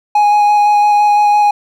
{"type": "tone with vibrato", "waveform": "triangle", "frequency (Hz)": 830.6, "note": "G#5", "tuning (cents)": 0, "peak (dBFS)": -5, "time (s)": [0.15, 1.51], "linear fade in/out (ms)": 5, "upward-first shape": "square", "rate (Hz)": 5.9, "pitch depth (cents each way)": 9, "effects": []}